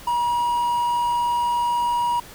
triangle tone with quantisation, 958 Hz, A#5, 47 cents sharp, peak -17 dBFS, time 0.07-2.2 s, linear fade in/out 5 ms, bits 7, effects pink hiss -42 dBFS RMS until 2.34 s

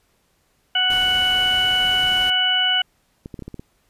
harmonic tone, 740 Hz, F#5, in tune, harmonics 1 / 2 / 3 / 4, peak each -27 / -23 / -29 / -17 dBFS, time 0.75-2.82 s, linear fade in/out 5 ms
pink noise, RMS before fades -34 dBFS, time 0.9-2.3 s, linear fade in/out 2 ms
clicks, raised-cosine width 3 ms, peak -20 dBFS, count 7, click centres 3.259 / 3.342 / 3.392 / 3.423 / 3.48 / 3.543 / 3.595 s
effects pink hiss -64 dBFS RMS until 3.89 s + resampled to 32000 Hz

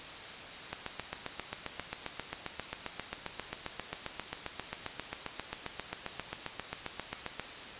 click train, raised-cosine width 0.3 ms, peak -19 dBFS, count 51, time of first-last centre 0.73-7.397 s, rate 7.5 Hz, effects white hiss -44 dBFS RMS until 7.79 s + resampled to 8000 Hz

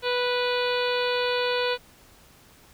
harmonic tone with a mistuned harmonic, 492.2 Hz, B4, 6 cents flat, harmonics 1 / 2 / 3 / 4 / 5 / 6 / 7 / 8 / 9, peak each -25 / -31 / -32 / -39 / -33 / -36 / -35 / -36 / -37 dBFS, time 0.02-1.78 s, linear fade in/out 50 ms, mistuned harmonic 7, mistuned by +15 cents, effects pink hiss -54 dBFS RMS until 2.73 s

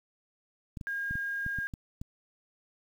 clicks, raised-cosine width 5 ms, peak -26 dBFS, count 8, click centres 0.772 / 0.812 / 1.11 / 1.155 / 1.464 / 1.587 / 1.738 / 2.015 s
sine tone, 1621 Hz, G#6, 42 cents flat, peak -31 dBFS, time 0.87-1.67 s, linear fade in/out 0 ms
effects 9-bit

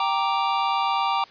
square chord, G minor, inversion none, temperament equal, 784 / 932.3 / 1174.7 Hz, G5 / Bb5 / D6, 0 / 0 / 0 cents, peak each -26 dBFS, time 0-1.24 s, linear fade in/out 2 ms, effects white hiss -48 dBFS RMS until 1.3 s + resampled to 11025 Hz

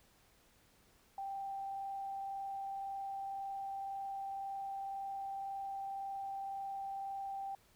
sine tone with frequency modulation, 785 Hz, G5, 2 cents sharp, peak -39 dBFS, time 1.18-7.55 s, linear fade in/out 2 ms, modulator 21.9 Hz, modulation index 0.22, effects pink hiss -68 dBFS RMS until 7.75 s

